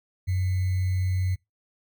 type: tone with sample-and-hold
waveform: sine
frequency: 92.5 Hz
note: F#2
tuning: in tune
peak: -22 dBFS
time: 0.27-1.36 s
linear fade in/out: 20 ms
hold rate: 2100 Hz
effects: noise-tail reverb RT60 0.2 s tail -24 dB re dry